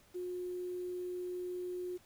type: tone with quantisation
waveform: sine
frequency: 360 Hz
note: F#4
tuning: 47 cents flat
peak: -37 dBFS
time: 0.14-1.98 s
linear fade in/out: 20 ms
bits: 10
effects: pink hiss -65 dBFS RMS until 2.05 s